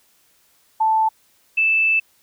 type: tone pair in turn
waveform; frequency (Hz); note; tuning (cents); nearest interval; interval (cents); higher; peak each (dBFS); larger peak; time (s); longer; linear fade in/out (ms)
sine; 880 / 2637; A5 / E7; 0 / 0; octave + perfect fifth; 1900; second; -14; neither; 0.8-1.09 / 1.57-2; second; 10
effects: white hiss -59 dBFS RMS until 2.22 s